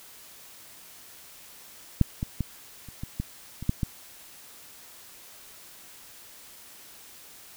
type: clicks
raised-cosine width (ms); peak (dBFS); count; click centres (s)
5; -6 / -16 / -14 / -30 / -21 / -16 / -23 / -10 / -13; 9; 2.013 / 2.229 / 2.407 / 2.887 / 3.035 / 3.2 / 3.626 / 3.694 / 3.832
effects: white hiss -49 dBFS RMS until 7.56 s